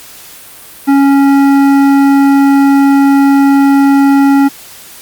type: tone with hard clipping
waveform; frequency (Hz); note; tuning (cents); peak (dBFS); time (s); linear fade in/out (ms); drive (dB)
sine; 277.2; C#4; 0; -6; 0.87-4.49; 20; 12
effects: white hiss -33 dBFS RMS until 5.01 s + Opus 48 kbps